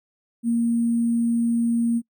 sine tone with sample-and-hold, 233.5 Hz, A#3, 3 cents sharp, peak -18 dBFS, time 0.43-2.02 s, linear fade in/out 50 ms, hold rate 8820 Hz, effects noise-tail reverb RT60 0.1 s tail -26 dB re dry

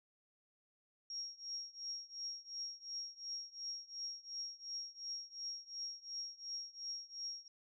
sine tone with tremolo, 5588 Hz, F8, in tune, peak -39 dBFS, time 1.1-7.48 s, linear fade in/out 2 ms, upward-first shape triangle, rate 2.8 Hz, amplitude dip 95%, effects none

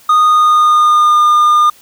triangle tone with pitch glide, 1235 to 1211 Hz, D#6 to D#6, -13 to -47 cents, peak -4 dBFS, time 0.09-1.7 s, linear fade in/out 5 ms, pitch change -34 cents, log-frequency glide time 0.25-1.19 s, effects white hiss -44 dBFS RMS until 1.81 s

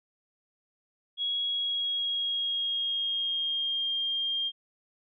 sine tone with pitch glide, 3322 to 3209 Hz, G#7 to G7, 0 to +40 cents, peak -27 dBFS, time 1.17-4.52 s, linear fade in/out 50 ms, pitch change -60 cents, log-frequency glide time 1.44-3.91 s, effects none

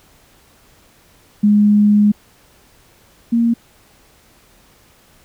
sine tone pair in turn, 207.7 / 232.9 Hz, G#3 / A#3, 0 / -1 cents, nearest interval major second, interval 199 cents, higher second, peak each -8 / -11 dBFS, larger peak first, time 1.43-2.12 / 3.32-3.54 s, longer first, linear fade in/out 10 ms, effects pink hiss -51 dBFS RMS until 5.24 s

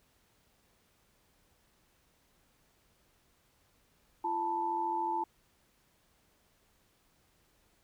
sine tone cluster, 341 / 881 / 975 Hz, F4 / A5 / B5, -41 / +2 / -23 cents, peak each -39 / -31 / -40 dBFS, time 4.24-5.24 s, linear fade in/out 5 ms, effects pink hiss -70 dBFS RMS until 7.83 s

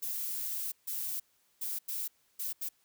violet noise bursts at uneven times, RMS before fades -36 dBFS, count 6, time 0.02-0.72 / 0.87-1.2 / 1.61-1.79 / 1.88-2.08 / 2.39-2.53 / 2.61-2.69 s, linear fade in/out 10 ms, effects white hiss -71 dBFS RMS until 2.84 s

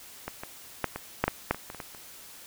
clicks, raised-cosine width 0.5 ms, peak -18 / -21 / -10 / -18 / -7 / -9 / -8 / -22 / -23 / -26 / -21 / -30 dBFS, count 12, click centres 0.28 / 0.435 / 0.843 / 0.96 / 1.24 / 1.28 / 1.51 / 1.546 / 1.701 / 1.747 / 1.802 / 1.948 s, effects white hiss -48 dBFS RMS until 2.46 s

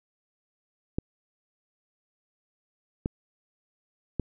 clicks, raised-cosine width 3 ms, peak -14 dBFS, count 3, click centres 0.985 / 3.059 / 4.197 s, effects none

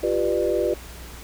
sine chord, G dominant seventh, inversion third, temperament equal with one note detuned, 349.2 / 392 / 493.9 / 596.9 Hz, F4 / G4 / B4 / D5, 0 / 0 / 0 / +28 cents, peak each -25 dBFS, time 0.03-0.74 s, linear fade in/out 5 ms, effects added 60 Hz sine -40 dBFS peak until 1.23 s + pink hiss -42 dBFS RMS until 1.23 s

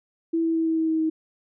sine tone with pitch steps, 329.6 / 327.5 / 325.4 / 323.4 / 321.3 / 319.3 / 317.3 Hz, E4 / E4 / E4 / E4 / E4 / D#4 / D#4, 0 / -11 / -22 / -33 / -44 / +45 / +34 cents, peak -20 dBFS, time 0.33-1.1 s, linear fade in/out 10 ms, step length 110 ms, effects none

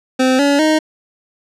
25% pulse tone with pitch steps, 258.7 / 283.7 / 311.2 Hz, C4 / C#4 / D#4, -19 / +40 / 0 cents, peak -7 dBFS, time 0.19-0.79 s, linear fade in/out 10 ms, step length 200 ms, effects low-pass 8000 Hz 12 dB/octave

